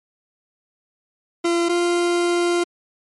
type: tone pair in turn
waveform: 40% pulse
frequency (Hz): 341.9 / 347.9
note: F4 / F4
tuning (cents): -37 / -7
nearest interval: unison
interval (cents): 30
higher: second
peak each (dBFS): -16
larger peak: neither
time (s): 1.44-1.69 / 1.69-2.64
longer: second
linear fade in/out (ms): 10
effects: MP3 48 kbps